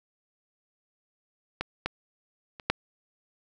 clicks, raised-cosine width 0.3 ms, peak -13 / -12 / -26 / -6 dBFS, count 4, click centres 1.61 / 1.86 / 2.598 / 2.7 s, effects none

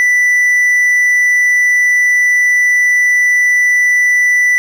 triangle tone, 1977 Hz, B6, 1 cent sharp, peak -6 dBFS, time 0-4.58 s, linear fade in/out 0 ms, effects none

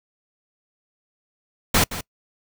pink noise with echo, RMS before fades -17 dBFS, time 1.74-1.84 s, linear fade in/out 5 ms, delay 170 ms, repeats 1, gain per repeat -13 dB, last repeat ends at 2.01 s, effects noise-tail reverb RT60 0.1 s tail -25 dB re dry

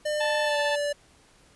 square tone with pitch glide, 601 to 581.5 Hz, D5 to D5, +40 to -17 cents, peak -26 dBFS, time 0.05-0.93 s, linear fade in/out 10 ms, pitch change -57 cents, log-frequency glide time 0.44-0.57 s
harmonic tone, 880 Hz, A5, in tune, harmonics 1 / 2 / 3 / 4 / 5, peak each -30 / -30 / -36 / -36 / -42 dBFS, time 0.2-0.76 s, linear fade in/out 10 ms
effects pink hiss -58 dBFS RMS until 1.55 s + resampled to 24000 Hz

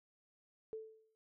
sine tone with exponential decay, 440 Hz, A4, in tune, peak -39 dBFS, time 0.73-1.15 s, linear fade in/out 0 ms, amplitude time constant 90 ms, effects none

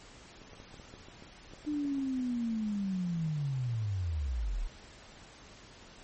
clicks, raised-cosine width 2 ms, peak -37 dBFS, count 12, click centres 0.417 / 0.533 / 0.601 / 0.742 / 0.798 / 0.939 / 1.085 / 1.224 / 1.536 / 1.65 / 1.851 / 1.983 s
sine linear sweep, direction down, 302.7 to 31.15 Hz, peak -30 dBFS, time 1.66-4.68 s, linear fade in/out 20 ms
effects pink hiss -53 dBFS RMS until 6.03 s + MP3 32 kbps

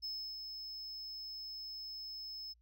triangle tone with ADSR envelope, 5210 Hz, E8, 21 cents flat, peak -37 dBFS, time 0.02-2.54 s, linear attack 24 ms, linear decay 320 ms, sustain -5 dB, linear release 23 ms, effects added 58 Hz sine -66 dBFS peak until 2.61 s

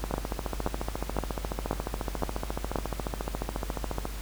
two click trains, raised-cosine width 1 ms, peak -16 / -12 dBFS, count 58 / 6, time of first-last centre 0.04-4.054 / 0.14-2.758 s, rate 14.2 / 1.91 Hz, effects added 50 Hz sine -34 dBFS peak until 4.21 s + pink hiss -43 dBFS RMS until 4.21 s

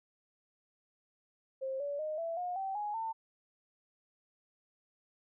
sine tone with pitch steps, 531 / 572.4 / 617 / 665.2 / 717 / 773 / 833.2 / 898.2 Hz, C5 / D5 / D#5 / E5 / F5 / G5 / G#5 / A5, +25 / -45 / -15 / +16 / +45 / -24 / +5 / +35 cents, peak -34 dBFS, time 1.61-3.13 s, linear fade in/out 20 ms, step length 190 ms, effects none

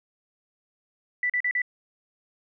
sine tone bursts, 1975.5 Hz, B6, in tune, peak -22 dBFS, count 4, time 1.23-1.618 s, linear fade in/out 2 ms, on 67 ms, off 40 ms, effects none

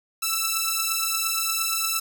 5% pulse beating tone pair, 1318.5 / 1327.1 Hz, E6 / E6, 0 / +11 cents, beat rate 8.6 Hz, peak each -14 dBFS, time 0.22-2 s, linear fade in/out 10 ms, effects none

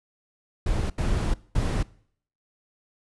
brown noise bursts at uneven times, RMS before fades -24 dBFS, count 3, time 0.66-0.9 / 0.98-1.34 / 1.55-1.83 s, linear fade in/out 5 ms, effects noise-tail reverb RT60 0.6 s tail -22 dB re dry + resampled to 24000 Hz

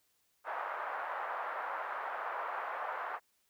white band-pass noise, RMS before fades -39 dBFS, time 0.44-3.2 s, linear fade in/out 50 ms, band 620 to 1400 Hz, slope 24 dB/octave, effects white hiss -75 dBFS RMS until 3.49 s

